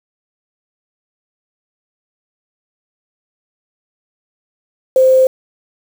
sine tone with quantisation, 521 Hz, C5, 7 cents flat, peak -6 dBFS, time 4.96-5.27 s, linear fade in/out 2 ms, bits 5, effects none

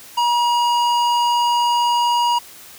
square tone with low-pass filter, 956 Hz, A#5, 43 cents sharp, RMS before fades -17 dBFS, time 0.17-2.39 s, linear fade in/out 10 ms, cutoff 5700 Hz, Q 0.78, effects white hiss -41 dBFS RMS until 2.78 s + high-pass 60 Hz 12 dB/octave

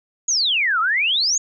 sine exponential two-way sweep, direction down then up, 6880 to 1244.5 to 6880 Hz, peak -16 dBFS, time 0.28-1.38 s, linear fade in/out 5 ms, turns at 0.8 s, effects none

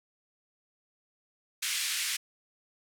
pink band-pass noise, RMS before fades -32 dBFS, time 1.62-2.17 s, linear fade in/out 10 ms, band 1900 to 12000 Hz, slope 24 dB/octave, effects none

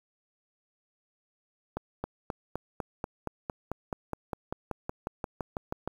accelerating click train, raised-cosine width 1 ms, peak -18 dBFS, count 21, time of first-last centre 1.77-5.876 s, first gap 270 ms, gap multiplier 0.97, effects 8-bit

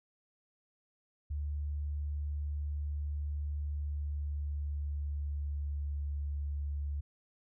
sine tone with pitch glide, 73.3 to 72.08 Hz, D2 to D2, -3 to -32 cents, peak -33 dBFS, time 1.3-7.01 s, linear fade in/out 10 ms, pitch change -29 cents, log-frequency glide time 3.61-6.05 s, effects none

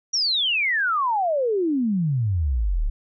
sine exponential sweep, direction down, 5810 to 32.7 Hz, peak -19 dBFS, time 0.13-2.9 s, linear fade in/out 10 ms, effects none

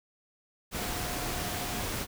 sine tone in noise, 717 Hz, F5, 45 cents sharp, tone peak -42 dBFS, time 0.75-1.86 s, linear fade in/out 50 ms, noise pink, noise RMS -34 dBFS, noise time 0.71-2.07 s, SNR -11 dB, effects none

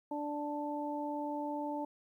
harmonic tone, 293.7 Hz, D4, in tune, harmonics 1 / 2 / 3, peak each -38 / -41 / -39 dBFS, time 0.11-1.85 s, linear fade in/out 5 ms, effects 12-bit

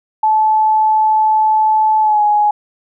sine tone with pitch glide, 867 to 836.5 Hz, A5 to G#5, -26 to +12 cents, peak -9 dBFS, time 0.23-2.51 s, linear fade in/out 5 ms, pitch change -62 cents, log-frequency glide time 2.01-2.22 s, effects none

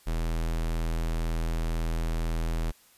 square tone, 41 Hz, E1, 9 cents flat, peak -27 dBFS, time 0.06-2.72 s, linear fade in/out 20 ms, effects white hiss -59 dBFS RMS until 2.97 s + resampled to 32000 Hz

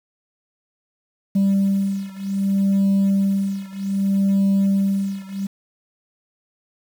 sine beating tone pair, 196 / 196.64 Hz, G3 / G3, 0 / +6 cents, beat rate 0.64 Hz, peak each -17 / -18 dBFS, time 1.35-5.47 s, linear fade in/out 10 ms, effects tanh soft clip ceiling -13 dBFS + 7-bit

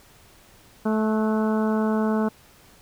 harmonic tone with a mistuned harmonic, 217.5 Hz, A3, 20 cents flat, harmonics 1 / 2 / 3 / 4 / 5 / 6 / 7, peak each -21 / -27 / -31 / -33 / -35 / -37 / -38 dBFS, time 0.85-2.29 s, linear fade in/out 10 ms, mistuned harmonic 7, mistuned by -36 cents, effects pink hiss -53 dBFS RMS until 2.81 s

